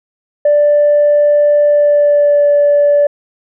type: tone with pitch glide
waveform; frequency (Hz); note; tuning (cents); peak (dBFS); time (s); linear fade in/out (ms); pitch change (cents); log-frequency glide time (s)
sine; 587.3 to 579.9; D5 to D5; 0 to -22; -5; 0.45-3.07; 5; -22; 1.66-2.48
effects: tanh soft clip ceiling -3 dBFS